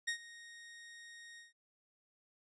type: tone with ADSR envelope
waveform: sawtooth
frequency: 1864.7 Hz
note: A#6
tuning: in tune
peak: -29 dBFS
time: 0.07-1.53 s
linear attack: 13 ms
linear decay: 91 ms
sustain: -19 dB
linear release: 150 ms
effects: resampled to 22050 Hz